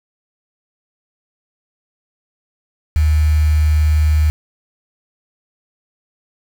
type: tone with quantisation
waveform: sine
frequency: 76.6 Hz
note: D#2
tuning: 27 cents flat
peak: -10 dBFS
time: 2.96-4.3 s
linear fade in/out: 0 ms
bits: 5
effects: none